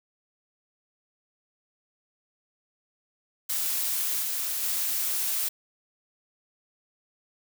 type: noise with level steps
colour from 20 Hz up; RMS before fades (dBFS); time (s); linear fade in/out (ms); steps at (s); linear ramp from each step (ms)
blue; -28 / -30 / -28; 3.49-5.49; 10; 4.22 / 4.62; 5
effects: none